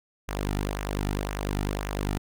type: tone with flanger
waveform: sawtooth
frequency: 50 Hz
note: G1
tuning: 35 cents sharp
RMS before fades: -30 dBFS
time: 0.28-2.18 s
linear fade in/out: 10 ms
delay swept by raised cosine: 0.22 to 1.92 ms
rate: 1.9 Hz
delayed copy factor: -0.55
effects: none